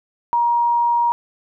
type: tone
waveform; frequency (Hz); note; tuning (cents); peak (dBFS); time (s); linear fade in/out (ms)
sine; 947; A#5; +27; -14; 0.33-1.12; 0
effects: none